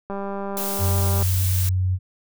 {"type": "click train", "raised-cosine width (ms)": 1, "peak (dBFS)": -17, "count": 224, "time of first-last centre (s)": [0.1, 1.226], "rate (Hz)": 198}
{"type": "noise", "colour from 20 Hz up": "blue", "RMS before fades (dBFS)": -28, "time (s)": [0.57, 1.69], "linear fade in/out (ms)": 0}
{"type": "tone", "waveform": "sine", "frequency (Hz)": 92.5, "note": "F#2", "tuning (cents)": 0, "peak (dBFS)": -18, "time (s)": [0.78, 1.99], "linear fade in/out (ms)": 50}
{"effects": []}